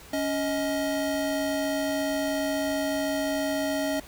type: tone pair together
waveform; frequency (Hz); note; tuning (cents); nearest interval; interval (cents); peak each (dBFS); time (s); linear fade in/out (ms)
square; 280 / 628.6; C#4 / D#5; +18 / +18; octave + major second; 1400; -29 / -29; 0.13-4; 5
effects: added 60 Hz sine -56 dBFS peak until 4.07 s + pink hiss -48 dBFS RMS until 4.07 s